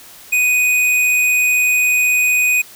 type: tone with tanh clipping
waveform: sine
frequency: 2489 Hz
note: D#7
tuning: in tune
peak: -13 dBFS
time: 0.32-2.62 s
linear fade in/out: 10 ms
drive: 17 dB
effects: white hiss -40 dBFS RMS until 2.75 s